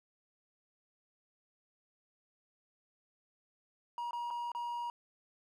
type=tone with dropouts; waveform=triangle; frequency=953 Hz; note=A#5; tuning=38 cents sharp; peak=-34 dBFS; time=3.98-4.9 s; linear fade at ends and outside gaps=1 ms; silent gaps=4.109-4.131 / 4.304-4.309 / 4.518-4.549 s; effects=none